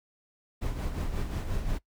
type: noise with tremolo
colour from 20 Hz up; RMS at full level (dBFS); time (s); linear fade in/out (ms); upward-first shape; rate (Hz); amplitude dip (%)
brown; -29; 0.61-1.79; 20; sine; 5.6; 50
effects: noise-tail reverb RT60 0.1 s tail -20 dB re dry